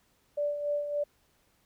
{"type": "tone with tremolo", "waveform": "sine", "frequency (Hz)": 584, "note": "D5", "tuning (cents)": -10, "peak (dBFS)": -26, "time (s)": [0.37, 1.04], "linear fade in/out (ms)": 10, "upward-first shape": "sine", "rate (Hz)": 3.5, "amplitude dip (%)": 55, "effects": ["pink hiss -69 dBFS RMS until 1.65 s"]}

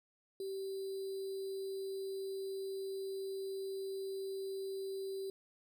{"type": "tone with sample-and-hold", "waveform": "sine", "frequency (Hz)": 387, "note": "G4", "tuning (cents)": -22, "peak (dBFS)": -38, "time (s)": [0.4, 5.3], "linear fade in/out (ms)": 2, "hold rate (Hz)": 4410, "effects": []}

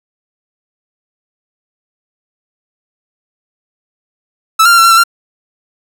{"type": "tone with pitch steps", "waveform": "45% pulse", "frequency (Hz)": [1311, 1391, 1380, 1349, 1366, 1338, 1382], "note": ["E6", "F6", "F6", "E6", "F6", "E6", "F6"], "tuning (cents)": [-10, -7, -21, 40, -39, 25, -19], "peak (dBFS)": -4, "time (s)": [4.59, 5.038], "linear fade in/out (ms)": 10, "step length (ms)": 64, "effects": []}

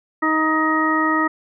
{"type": "harmonic tone", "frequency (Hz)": 314.3, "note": "D#4", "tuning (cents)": 18, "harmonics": [1, 2, 3, 4, 6], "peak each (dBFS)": [-20, -29, -25, -20, -22], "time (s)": [0.22, 1.28], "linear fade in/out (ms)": 10, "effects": []}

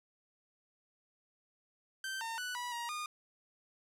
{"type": "tone with pitch steps", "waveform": "sawtooth", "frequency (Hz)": [1555, 910, 1484, 976, 946, 1220], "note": ["G6", "A#5", "F#6", "B5", "A#5", "D#6"], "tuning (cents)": [-14, -42, 5, -21, 25, -34], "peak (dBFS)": -34, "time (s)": [2.04, 3.06], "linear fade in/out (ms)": 2, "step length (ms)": 170, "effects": ["low-pass 12000 Hz 12 dB/octave"]}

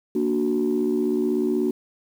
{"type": "chord", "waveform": "sine", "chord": "Bb augmented", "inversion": "none", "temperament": "equal", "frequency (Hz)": [233.1, 293.7, 370], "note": ["Bb3", "D4", "F#4"], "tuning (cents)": [0, 0, 0], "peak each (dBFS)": [-24, -24, -22], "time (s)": [0.15, 1.71], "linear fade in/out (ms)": 5, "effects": ["tanh soft clip ceiling -13 dBFS", "8-bit"]}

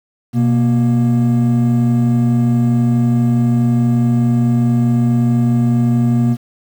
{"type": "tone pair together", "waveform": "triangle", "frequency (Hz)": [124.42, 236.5], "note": ["B2", "A#3"], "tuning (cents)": [13, 25], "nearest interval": "major seventh", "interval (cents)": 1112, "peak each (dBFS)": -11, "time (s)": [0.33, 6.37], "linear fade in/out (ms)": 50, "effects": ["tanh soft clip ceiling -1 dBFS", "7-bit"]}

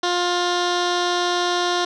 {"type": "tone with low-pass filter", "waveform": "15% pulse", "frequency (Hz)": 353.3, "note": "F4", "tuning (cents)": 20, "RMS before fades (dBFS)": -21, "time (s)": [0.03, 1.85], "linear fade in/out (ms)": 5, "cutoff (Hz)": 4700, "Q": 3.3, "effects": []}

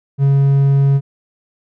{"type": "tone", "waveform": "triangle", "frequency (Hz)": 138.59, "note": "C#3", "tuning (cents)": 0, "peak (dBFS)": -7, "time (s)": [0.18, 1.01], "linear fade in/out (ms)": 50, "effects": []}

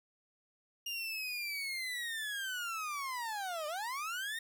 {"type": "linear two-way sweep", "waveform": "30% pulse", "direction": "down then up", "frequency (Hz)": [2834, 587.3, 1864], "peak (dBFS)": -34, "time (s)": [0.86, 4.39], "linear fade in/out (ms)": 5, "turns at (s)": 3.67, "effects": []}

